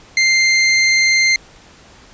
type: tone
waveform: sawtooth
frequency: 2093 Hz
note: C7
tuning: in tune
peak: -7 dBFS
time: 0.17-1.36 s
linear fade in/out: 2 ms
effects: pink hiss -44 dBFS RMS until 2.13 s + resampled to 16000 Hz